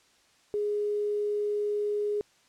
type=tone with quantisation; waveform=sine; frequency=415.3 Hz; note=G#4; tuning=in tune; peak=-26 dBFS; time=0.54-2.21 s; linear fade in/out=0 ms; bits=9; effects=white hiss -63 dBFS RMS until 2.48 s + low-pass 7000 Hz 12 dB/octave